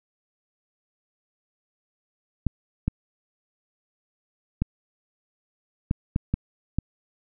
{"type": "clicks", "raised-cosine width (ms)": 5, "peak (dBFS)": -10, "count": 7, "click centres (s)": [2.467, 2.88, 4.62, 5.911, 6.161, 6.34, 6.786], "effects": []}